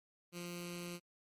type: tone with notch filter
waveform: 10% pulse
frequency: 174.61 Hz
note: F3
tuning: in tune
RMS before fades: -45 dBFS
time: 0.32-1 s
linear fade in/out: 50 ms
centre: 780 Hz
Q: 0.56
effects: MP3 64 kbps